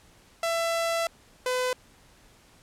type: tone pair in turn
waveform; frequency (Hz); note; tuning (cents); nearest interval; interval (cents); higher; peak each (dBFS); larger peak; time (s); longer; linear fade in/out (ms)
sawtooth; 668 / 504.8; E5 / B4; +23 / +38; perfect fourth; 485; first; -21; neither; 0.43-1.07 / 1.46-1.73; first; 2
effects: pink hiss -57 dBFS RMS until 2.62 s + low-pass 11000 Hz 12 dB/octave